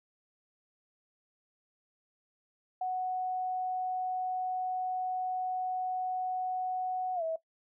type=tone with pitch glide; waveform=sine; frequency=740 to 647.9 Hz; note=F#5 to E5; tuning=0 to -30 cents; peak=-30 dBFS; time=2.81-7.36 s; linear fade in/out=5 ms; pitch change=-230 cents; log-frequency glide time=7.15-7.23 s; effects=noise-tail reverb RT60 0.1 s tail -17 dB re dry